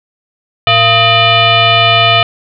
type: tone with frequency modulation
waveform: sine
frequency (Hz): 1829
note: A#6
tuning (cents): -33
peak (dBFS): -5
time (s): 0.67-2.23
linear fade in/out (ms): 2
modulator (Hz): 572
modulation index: 2.8
effects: none